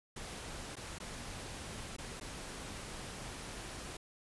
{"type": "noise with dropouts", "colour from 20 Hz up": "pink", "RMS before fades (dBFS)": -45, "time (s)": [0.16, 3.97], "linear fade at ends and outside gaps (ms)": 5, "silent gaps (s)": [[0.756, 0.766], [0.986, 1], [1.966, 1.983], [2.2, 2.21]], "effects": ["resampled to 24000 Hz"]}